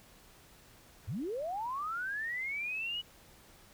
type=linear sweep; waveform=sine; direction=up; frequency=71.8 to 2960 Hz; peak=-34 dBFS; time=1.07-3.02 s; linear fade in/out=20 ms; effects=pink hiss -59 dBFS RMS until 3.73 s